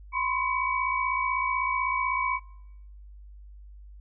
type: tone cluster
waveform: sine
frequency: 1007 / 1063 / 2268 Hz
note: B5 / C6 / C#7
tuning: +33 / +27 / +39 cents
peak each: -29 dBFS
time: 0.12-2.4 s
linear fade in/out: 50 ms
effects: noise-tail reverb RT60 1.0 s tail -26 dB re dry + added 50 Hz sine -44 dBFS peak until 4 s